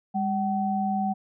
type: tone pair together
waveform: sine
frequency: 201.5 / 760 Hz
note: G3 / F#5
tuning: +48 / +46 cents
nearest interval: octave + major seventh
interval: 2298 cents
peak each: -26 dBFS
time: 0.14-1.14 s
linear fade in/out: 20 ms
effects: none